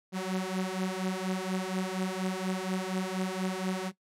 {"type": "beating tone pair", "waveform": "sawtooth", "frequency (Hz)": [185, 189.2], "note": ["F#3", "F#3"], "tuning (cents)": [0, 39], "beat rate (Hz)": 4.2, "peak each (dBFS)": -29, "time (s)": [0.12, 3.92], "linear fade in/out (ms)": 50, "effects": ["noise-tail reverb RT60 0.1 s tail -18 dB re dry", "low-pass 11000 Hz 12 dB/octave"]}